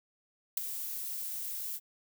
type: noise with ADSR envelope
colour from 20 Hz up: violet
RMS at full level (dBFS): -27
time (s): 0.57-1.8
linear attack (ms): 3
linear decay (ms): 12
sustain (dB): -11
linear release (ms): 48
effects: none